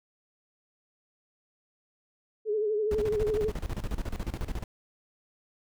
sine tone with vibrato, 425.4 Hz, G#4, 42 cents sharp, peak -25 dBFS, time 2.45-3.52 s, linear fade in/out 50 ms, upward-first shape sine, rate 12 Hz, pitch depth 61 cents each way
brown noise with tremolo, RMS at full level -31 dBFS, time 2.91-4.64 s, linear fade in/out 2 ms, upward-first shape square, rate 14 Hz, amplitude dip 80%
effects none

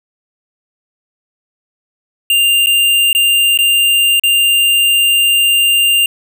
square tone with dropouts, 2794 Hz, F7, in tune, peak -9 dBFS, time 2.3-6.06 s, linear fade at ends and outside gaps 2 ms, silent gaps 2.661-2.669 / 3.13-3.149 / 3.575-3.588 / 4.197-4.236 s, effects none

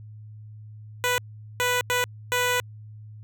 10% pulse tone bursts at uneven times, 493.9 Hz, B4, in tune, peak -13 dBFS, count 4, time 1.04-1.18 / 1.6-1.81 / 1.9-2.04 / 2.32-2.6 s, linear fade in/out 0 ms, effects added 107 Hz sine -40 dBFS peak until 3.23 s

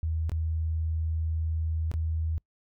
sine tone with dropouts, 80.2 Hz, E2, 47 cents flat, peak -26 dBFS, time 0.03-2.38 s, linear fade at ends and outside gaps 0 ms, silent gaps 0.295-0.318 / 1.915-1.939 s, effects noise-tail reverb RT60 0.1 s tail -26 dB re dry

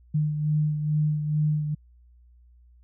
sine beating tone pair, 151.3 / 153.6 Hz, D#3 / D#3, -48 / -22 cents, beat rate 2.3 Hz, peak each -22 / -31 dBFS, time 0.14-1.75 s, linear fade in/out 10 ms, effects added 60 Hz sine -52 dBFS peak until 2.83 s

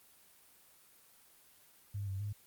sine tone with pitch steps, 100.8 / 96.6 / 103.2 Hz, G2 / G2 / G#2, +49 / -25 / -10 cents, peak -36 dBFS, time 1.94-2.33 s, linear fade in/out 10 ms, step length 130 ms, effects white hiss -63 dBFS RMS until 2.46 s + Opus 24 kbps

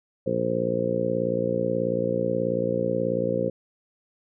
harmonic tone, 58.4 Hz, A#1, 4 cents sharp, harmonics 2 / 3 / 4 / 5 / 6 / 7 / 8 / 9, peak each -34 / -31 / -32 / -36 / -33 / -35 / -29 / -26 dBFS, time 0.26-3.5 s, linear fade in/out 10 ms, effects none

